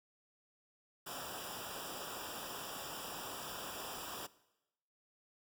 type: noise with comb filter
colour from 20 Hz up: pink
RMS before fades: -45 dBFS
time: 1.06-4.27 s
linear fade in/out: 10 ms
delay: 0.47 ms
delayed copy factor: -0.95
effects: noise-tail reverb RT60 0.9 s tail -19 dB re dry